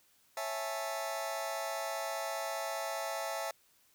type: chord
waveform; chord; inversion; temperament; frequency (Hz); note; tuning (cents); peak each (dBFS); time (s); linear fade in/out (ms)
sawtooth; A major seventh; first; just; 550 / 660 / 825 / 880; C#5 / E5 / G#5 / A5; -14 / +2 / -12 / 0; -38 / -34 / -39 / -38; 0.37-3.51; 2
effects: white hiss -68 dBFS RMS until 3.94 s